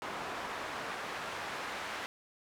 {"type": "noise with band-pass filter sweep", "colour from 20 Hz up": "pink", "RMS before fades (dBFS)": -40, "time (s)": [0.02, 2.06], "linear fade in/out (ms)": 0, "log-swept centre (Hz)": [1000, 1500], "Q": 0.85, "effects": []}